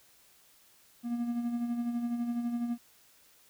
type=tone with tremolo; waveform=triangle; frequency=237.7 Hz; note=A#3; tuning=34 cents sharp; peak=-26 dBFS; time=1.03-2.78 s; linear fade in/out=50 ms; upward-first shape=sine; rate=12 Hz; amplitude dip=50%; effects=white hiss -62 dBFS RMS until 3.49 s